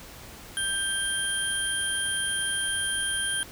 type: tone cluster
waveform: sine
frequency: 1574 / 3182 / 9900 Hz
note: G6 / G7 / D#9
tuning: +7 / +25 / -10 cents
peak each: -30 dBFS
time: 0.57-3.43 s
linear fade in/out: 0 ms
effects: pink hiss -45 dBFS RMS until 3.51 s